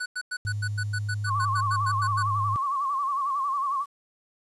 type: tone bursts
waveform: square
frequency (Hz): 1483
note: F#6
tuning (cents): +4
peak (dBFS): -29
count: 15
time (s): 0-2.23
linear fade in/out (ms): 10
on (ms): 60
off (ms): 95
type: tone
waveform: sine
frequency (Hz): 103.7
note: G#2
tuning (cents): -2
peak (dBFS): -27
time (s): 0.45-2.56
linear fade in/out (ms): 0
type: tone with vibrato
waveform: sine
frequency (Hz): 1108.7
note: C#6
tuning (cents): 0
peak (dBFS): -24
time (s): 1.26-3.86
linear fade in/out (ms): 50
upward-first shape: sine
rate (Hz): 11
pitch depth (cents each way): 87
effects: resampled to 24000 Hz + 9-bit

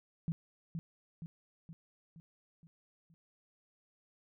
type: tone with echo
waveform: sine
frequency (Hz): 164.3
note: E3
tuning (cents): -5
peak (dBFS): -31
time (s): 0.28-0.32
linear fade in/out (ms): 0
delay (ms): 470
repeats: 6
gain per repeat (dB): -5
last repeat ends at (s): 3.14
effects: none

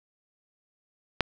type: click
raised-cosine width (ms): 0.3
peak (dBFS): -6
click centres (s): 1.207
effects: none

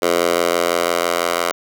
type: tone with high-pass filter sweep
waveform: 10% pulse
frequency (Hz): 86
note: F2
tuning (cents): -26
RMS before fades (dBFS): -18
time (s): 0.02-1.52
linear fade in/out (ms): 5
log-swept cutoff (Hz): 480 to 740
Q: 1.5
effects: none

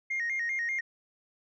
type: tone with vibrato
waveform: sine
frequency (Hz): 1991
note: B6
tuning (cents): +14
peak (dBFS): -27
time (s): 0.1-0.81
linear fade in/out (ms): 10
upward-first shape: square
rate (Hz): 5.1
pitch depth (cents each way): 110
effects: tanh soft clip ceiling -26 dBFS

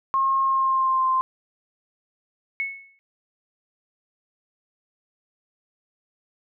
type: tone with pitch glide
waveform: sine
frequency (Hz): 1075 to 1044.4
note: C6 to C6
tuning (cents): +47 to -3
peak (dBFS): -18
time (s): 0.14-1.21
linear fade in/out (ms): 0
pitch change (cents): -50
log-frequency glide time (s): 0.43-1.06
type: tone with exponential decay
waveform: sine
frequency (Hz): 2201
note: C#7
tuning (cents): -13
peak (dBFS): -21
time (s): 2.6-2.99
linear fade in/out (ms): 0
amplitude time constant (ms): 83
effects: none

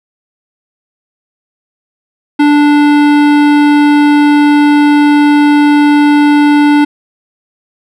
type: tone with hard clipping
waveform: sine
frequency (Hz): 293.1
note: D4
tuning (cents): -3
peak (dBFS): -6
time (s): 2.39-6.85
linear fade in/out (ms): 10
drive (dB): 17
effects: none

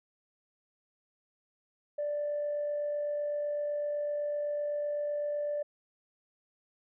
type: tone with amplitude modulation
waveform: sine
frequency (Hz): 587.3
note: D5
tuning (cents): 0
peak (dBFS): -28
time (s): 1.98-5.63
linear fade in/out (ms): 10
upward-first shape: sine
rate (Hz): 47.9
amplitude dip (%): 25
effects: tanh soft clip ceiling -26 dBFS

